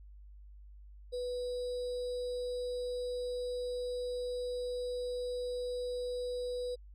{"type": "tone with sample-and-hold", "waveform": "sine", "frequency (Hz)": 493.9, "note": "B4", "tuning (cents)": 0, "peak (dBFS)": -34, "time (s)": [1.12, 6.76], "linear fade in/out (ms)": 20, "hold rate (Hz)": 4410, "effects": ["added 50 Hz sine -50 dBFS peak until 6.94 s", "low-pass 7000 Hz 12 dB/octave"]}